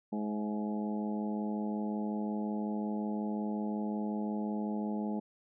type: harmonic tone with a mistuned harmonic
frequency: 105.5 Hz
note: G#2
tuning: 28 cents sharp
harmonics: 2 / 3 / 4 / 5 / 6 / 7 / 8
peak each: -33 / -41 / -44 / -47 / -47 / -50 / -45 dBFS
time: 0.12-5.2 s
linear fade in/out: 10 ms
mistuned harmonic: 6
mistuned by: +35 cents
effects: none